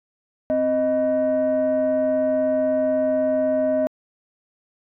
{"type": "tone pair together", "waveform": "sine", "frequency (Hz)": [261.6, 622.3], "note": ["C4", "D#5"], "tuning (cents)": [0, 0], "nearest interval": "octave + minor third", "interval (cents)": 1500, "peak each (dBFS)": [-22, -17], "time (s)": [0.5, 3.87], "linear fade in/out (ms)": 0, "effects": ["tanh soft clip ceiling -14 dBFS"]}